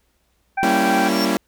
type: harmonic tone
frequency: 780 Hz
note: G5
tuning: 9 cents flat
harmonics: 1 / 2 / 3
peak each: -19 / -25 / -29 dBFS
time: 0.57-1.09 s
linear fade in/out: 10 ms
type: chord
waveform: sawtooth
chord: G diminished seventh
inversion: none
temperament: equal with one note detuned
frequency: 196 / 233.1 / 277.2 / 334.2 Hz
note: G3 / Bb3 / Db4 / Fb4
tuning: 0 / 0 / 0 / +24 cents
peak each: -19 dBFS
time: 0.63-1.37 s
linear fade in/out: 0 ms
type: tone with exponential growth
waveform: square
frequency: 5450 Hz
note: F8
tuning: 43 cents flat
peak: -21 dBFS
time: 0.89-1.25 s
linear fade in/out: 5 ms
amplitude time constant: 77 ms
effects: added 60 Hz sine -66 dBFS peak until 1.47 s + pink hiss -66 dBFS RMS until 1.47 s